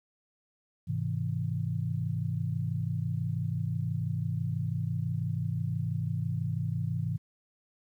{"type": "chord", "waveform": "sine", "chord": "Ab augmented", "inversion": "none", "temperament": "just", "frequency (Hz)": [103.83, 129.78, 162.23], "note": ["Ab2", "C3", "E3"], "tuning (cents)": [0, -14, -27], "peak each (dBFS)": -33, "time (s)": [0.87, 7.18], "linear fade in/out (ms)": 20, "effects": ["11-bit"]}